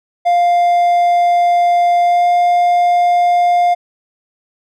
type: tone with pitch glide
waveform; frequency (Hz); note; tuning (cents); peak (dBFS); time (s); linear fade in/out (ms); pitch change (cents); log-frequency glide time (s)
triangle; 700 to 704.5; F5 to F5; +4 to +15; -7; 0.25-3.75; 20; +11; 2.03-2.27
effects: none